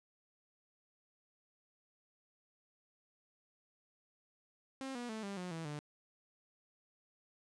sawtooth tone with pitch steps, 267.1 / 242.1 / 219.5 / 198.95 / 180.34 / 163.47 / 148.18 Hz, C4 / B3 / A3 / G3 / F#3 / E3 / D3, +36 / -34 / -4 / +26 / -44 / -14 / +16 cents, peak -37 dBFS, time 4.81-5.79 s, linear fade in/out 0 ms, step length 140 ms, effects resampled to 22050 Hz

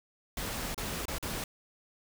pink noise with dropouts, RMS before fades -36 dBFS, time 0.37-1.44 s, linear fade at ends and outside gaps 2 ms, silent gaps 0.745-0.778 / 1.055-1.081 / 1.184-1.226 s, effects none

